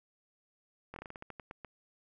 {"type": "slowing click train", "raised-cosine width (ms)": 0.5, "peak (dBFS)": -29, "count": 12, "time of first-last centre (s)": [0.94, 1.647], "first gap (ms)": 22, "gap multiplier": 1.2, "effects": []}